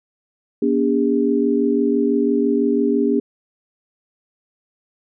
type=tone cluster; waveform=sine; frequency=241 / 287 / 404.5 Hz; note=B3 / D4 / G#4; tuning=-42 / -40 / -46 cents; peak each=-19 dBFS; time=0.62-3.2 s; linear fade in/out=5 ms; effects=none